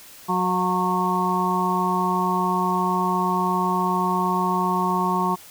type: harmonic tone with a mistuned harmonic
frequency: 182.8 Hz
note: F#3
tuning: 21 cents flat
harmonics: 1 / 2 / 4 / 5 / 6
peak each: -25 / -28 / -30 / -24 / -24 dBFS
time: 0.28-5.36 s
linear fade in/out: 20 ms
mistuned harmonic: 4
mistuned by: -30 cents
effects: white hiss -45 dBFS RMS until 5.5 s